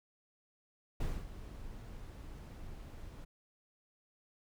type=noise with ADSR envelope; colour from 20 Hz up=brown; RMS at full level=-35 dBFS; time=1-3.25 s; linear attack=7 ms; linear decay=240 ms; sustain=-12 dB; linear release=11 ms; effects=none